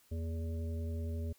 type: harmonic tone with a mistuned harmonic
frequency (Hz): 82.5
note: E2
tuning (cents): +2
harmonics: 1 / 3 / 5 / 7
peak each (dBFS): -35 / -45 / -49 / -52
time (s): 0.11-1.33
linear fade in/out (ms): 10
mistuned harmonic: 3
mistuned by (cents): -78
effects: white hiss -67 dBFS RMS until 1.38 s